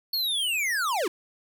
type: linear sweep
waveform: square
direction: down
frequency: 4419 to 304.6 Hz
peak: -25 dBFS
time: 0.13-1.08 s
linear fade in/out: 5 ms
effects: none